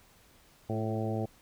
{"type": "harmonic tone with a mistuned harmonic", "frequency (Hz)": 110, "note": "A2", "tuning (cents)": 0, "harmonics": [1, 2, 3, 4, 5, 6, 7], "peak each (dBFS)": [-33, -36, -38, -39, -40, -41, -41], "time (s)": [0.69, 1.26], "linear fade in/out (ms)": 10, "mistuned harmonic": 3, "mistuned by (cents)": 32, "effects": ["pink hiss -61 dBFS RMS until 1.41 s"]}